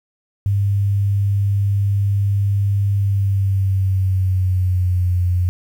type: tone with pitch glide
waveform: sine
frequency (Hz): 100 to 89.61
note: G2 to F2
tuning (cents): +35 to +45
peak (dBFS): -14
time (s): 0.46-5.49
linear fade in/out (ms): 0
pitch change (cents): -190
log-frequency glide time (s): 2.95-5.13
effects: 8-bit